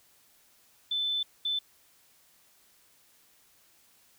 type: tone bursts at uneven times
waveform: sine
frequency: 3520 Hz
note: A7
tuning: in tune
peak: -27 dBFS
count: 2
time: 0.91-1.23 / 1.45-1.59 s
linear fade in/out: 5 ms
effects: white hiss -63 dBFS RMS until 4.18 s